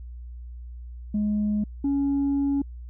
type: tone pair in turn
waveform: sine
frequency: 209.4 / 279.5 Hz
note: G#3 / C#4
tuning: +15 / +14 cents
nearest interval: perfect fourth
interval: 499 cents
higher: second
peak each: -20 / -19 dBFS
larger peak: second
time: 1.14-1.64 / 1.84-2.62 s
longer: second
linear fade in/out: 5 ms
effects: tanh soft clip ceiling -19 dBFS + added 60 Hz sine -36 dBFS peak until 2.89 s